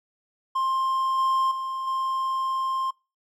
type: tone with level steps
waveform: triangle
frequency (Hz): 1056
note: C6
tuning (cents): +16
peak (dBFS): -20 / -18 / -26 / -22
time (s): 0.55-2.91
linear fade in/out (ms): 10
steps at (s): 1.18 / 1.51 / 1.87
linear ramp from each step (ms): 5
effects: noise-tail reverb RT60 0.3 s tail -25 dB re dry